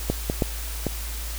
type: clicks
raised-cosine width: 2 ms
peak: -8 / -10 / -7 / -10 dBFS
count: 4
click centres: 0.1 / 0.299 / 0.422 / 0.867 s
effects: added 55 Hz sine -30 dBFS peak until 1.38 s + white hiss -36 dBFS RMS until 1.38 s